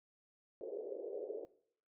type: band-pass noise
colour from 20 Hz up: pink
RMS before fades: -44 dBFS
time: 0.61-1.45 s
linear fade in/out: 0 ms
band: 390 to 530 Hz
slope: 48 dB/octave
effects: noise-tail reverb RT60 0.6 s tail -18 dB re dry